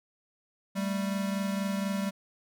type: tone pair together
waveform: square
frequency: 195.86 / 220 Hz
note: G3 / A3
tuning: -1 / 0 cents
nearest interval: major second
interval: 201 cents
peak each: -30 / -37 dBFS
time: 0.75-2.11 s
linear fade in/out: 20 ms
effects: none